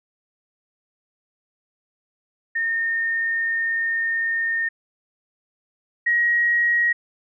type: tone pair in turn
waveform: sine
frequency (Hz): 1829 / 1894.5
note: A#6 / A#6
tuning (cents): -33 / +27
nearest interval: minor second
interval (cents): 60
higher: second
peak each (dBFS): -20 / -16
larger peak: second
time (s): 2.55-4.69 / 6.06-6.93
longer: first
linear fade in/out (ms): 10
effects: none